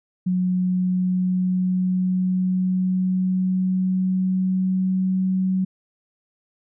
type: tone with pitch glide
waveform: sine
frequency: 182.5 to 187.41 Hz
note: F#3 to F#3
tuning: -24 to +22 cents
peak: -18 dBFS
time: 0.26-5.65 s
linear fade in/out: 10 ms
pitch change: +46 cents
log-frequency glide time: 0.36-5.24 s
effects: none